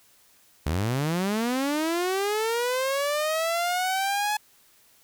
sawtooth linear sweep, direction up, 69.3 to 851 Hz, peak -20 dBFS, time 0.66-4.37 s, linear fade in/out 5 ms, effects white hiss -59 dBFS RMS until 5.03 s

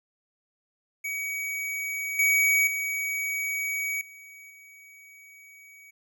square tone with level steps, 2262 Hz, C#7, 34 cents sharp, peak -30 / -20 / -28 / -46 / -49 dBFS, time 1.04-5.91 s, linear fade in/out 10 ms, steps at 2.19 / 2.67 / 4.01 / 4.5 s, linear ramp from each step 2 ms, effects none

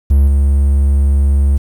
triangle tone with level steps, 69.7 Hz, C#2, 10 cents sharp, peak -4 / -6 dBFS, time 0.1-1.58 s, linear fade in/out 10 ms, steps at 0.27 s, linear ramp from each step 10 ms, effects 7-bit

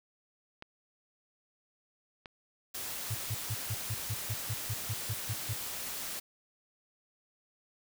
clicks, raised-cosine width 0.3 ms, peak -28 dBFS, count 2, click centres 0.624 / 2.258 s
white noise, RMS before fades -39 dBFS, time 2.74-6.2 s, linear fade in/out 10 ms
sine tone bursts, 108.1 Hz, A2, 30 cents flat, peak -31 dBFS, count 13, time 3.1-5.537 s, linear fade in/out 10 ms, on 49 ms, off 150 ms
effects none

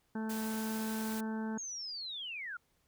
harmonic tone, 219.8 Hz, A3, 2 cents flat, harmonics 1 / 2 / 3 / 4 / 5 / 6 / 7 / 8, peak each -35 / -45 / -53 / -46 / -56 / -58 / -49 / -60 dBFS, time 0.15-1.58 s, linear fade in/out 5 ms
white noise, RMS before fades -45 dBFS, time 0.29-1.21 s, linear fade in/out 10 ms
sine linear sweep, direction down, 6645 to 1346 Hz, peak -39 dBFS, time 1.58-2.57 s, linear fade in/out 5 ms
effects pink hiss -75 dBFS RMS until 2.87 s

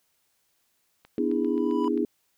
click train, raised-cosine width 0.3 ms, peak -33 dBFS, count 8, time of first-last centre 1.05-1.976 s, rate 7.56 Hz
sine chord, E dominant seventh, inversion second, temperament just, 247.2 / 296.7 / 329.6 / 412 Hz, B3 / D4 / E4 / G#4, +2 / +18 / 0 / -14 cents, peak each -28 dBFS, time 1.18-2.05 s, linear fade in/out 2 ms
triangle tone with exponential growth, 987.8 Hz, B5, in tune, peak -26 dBFS, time 1.19-1.88 s, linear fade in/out 1 ms, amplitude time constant 150 ms
effects white hiss -71 dBFS RMS until 2.37 s

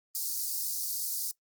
white high-pass noise, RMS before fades -33 dBFS, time 0.15-1.31 s, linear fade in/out 0 ms, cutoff 4500 Hz, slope 48 dB/octave, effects noise-tail reverb RT60 0.1 s tail -22 dB re dry + Opus 24 kbps

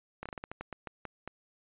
slowing click train, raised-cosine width 0.5 ms, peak -24 dBFS, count 12, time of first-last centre 0.23-1.276 s, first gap 26 ms, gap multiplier 1.24, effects resampled to 8000 Hz

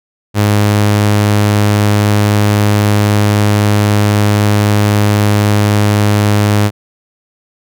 sawtooth tone, 103.83 Hz, G#2, in tune, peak -4 dBFS, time 0.34-6.71 s, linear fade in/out 50 ms, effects none

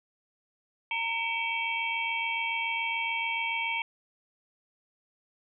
sine tone cluster, 919 / 2270 / 2357 / 2666 / 3198 Hz, A#5 / C#7 / D7 / E7 / G7, -25 / +41 / +6 / +19 / +34 cents, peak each -34 / -31 / -39 / -36 / -38 dBFS, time 0.91-3.82 s, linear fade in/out 2 ms, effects none

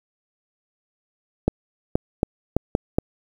clicks, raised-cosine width 2 ms, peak -4 dBFS, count 6, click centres 1.48 / 1.955 / 2.231 / 2.566 / 2.751 / 2.985 s, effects 7-bit

